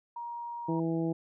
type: tone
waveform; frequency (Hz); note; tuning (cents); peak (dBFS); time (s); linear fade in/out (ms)
sine; 945; A#5; +23; -36; 0.16-0.8; 5
type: harmonic tone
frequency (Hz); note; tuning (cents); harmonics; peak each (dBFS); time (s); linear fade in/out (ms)
164.5; E3; -3; 1 / 2 / 3 / 4 / 5; -32 / -30 / -38 / -42 / -45; 0.68-1.13; 10
effects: none